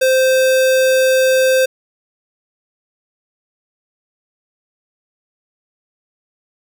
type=tone; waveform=square; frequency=521 Hz; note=C5; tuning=7 cents flat; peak=-11 dBFS; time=0.01-1.66 s; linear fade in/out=10 ms; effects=none